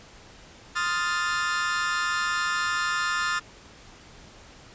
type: chord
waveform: 40% pulse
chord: F dominant seventh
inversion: second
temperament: equal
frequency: 1046.5 / 1244.5 / 1396.9 / 1760 Hz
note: C6 / Eb6 / F6 / A6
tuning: 0 / 0 / 0 / 0 cents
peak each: -34 / -29 / -28 / -28 dBFS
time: 0.75-3.4 s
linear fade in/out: 20 ms
effects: pink hiss -49 dBFS RMS until 4.74 s + resampled to 16000 Hz